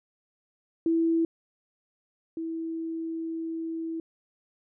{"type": "tone pair in turn", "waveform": "sine", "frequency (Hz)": [329.6, 326.8], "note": ["E4", "E4"], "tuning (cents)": [0, -15], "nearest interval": "unison", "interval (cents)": 15, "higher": "first", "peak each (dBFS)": [-21, -30], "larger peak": "first", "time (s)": [[0.86, 1.25], [2.37, 4]], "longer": "second", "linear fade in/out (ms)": 2, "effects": []}